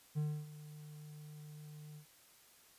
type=tone with ADSR envelope; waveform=triangle; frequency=150.6 Hz; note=D3; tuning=44 cents sharp; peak=-30 dBFS; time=0.15-2.06 s; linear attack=29 ms; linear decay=280 ms; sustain=-17 dB; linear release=93 ms; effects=white hiss -64 dBFS RMS until 2.78 s + resampled to 32000 Hz